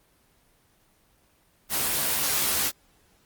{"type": "noise with comb filter", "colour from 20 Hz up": "white", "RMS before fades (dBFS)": -25, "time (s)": [1.69, 2.72], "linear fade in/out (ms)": 50, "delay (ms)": 14, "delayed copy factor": 0.85, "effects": ["pink hiss -63 dBFS RMS until 3.25 s", "Opus 24 kbps"]}